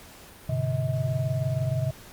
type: tone cluster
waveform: sine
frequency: 101.1 / 127.9 / 147.3 / 639 Hz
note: G#2 / C3 / D3 / D#5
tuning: -46 / -39 / +6 / +46 cents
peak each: -32 / -26 / -30 / -33 dBFS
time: 0.49-1.91 s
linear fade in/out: 5 ms
effects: pink hiss -48 dBFS RMS until 2.12 s + Opus 48 kbps